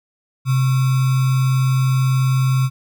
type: tone with sample-and-hold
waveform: sine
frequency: 130.81 Hz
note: C3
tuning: in tune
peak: -13 dBFS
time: 0.45-2.7 s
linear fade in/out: 50 ms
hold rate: 1225 Hz
effects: none